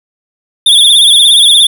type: tone with vibrato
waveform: square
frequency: 3478 Hz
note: A7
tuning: 21 cents flat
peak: -3 dBFS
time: 0.66-1.67 s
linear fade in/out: 5 ms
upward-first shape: triangle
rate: 17 Hz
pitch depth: 110 cents each way
effects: none